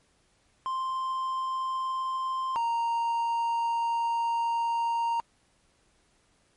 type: tone pair in turn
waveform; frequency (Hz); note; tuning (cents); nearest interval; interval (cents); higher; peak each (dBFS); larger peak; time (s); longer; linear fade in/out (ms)
triangle; 1046.5 / 929.4; C6 / A#5; 0 / -5; major second; 205; first; -26 / -23; second; 0.66-2.56 / 2.56-5.2; second; 0
effects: pink hiss -67 dBFS RMS until 6.56 s + MP3 48 kbps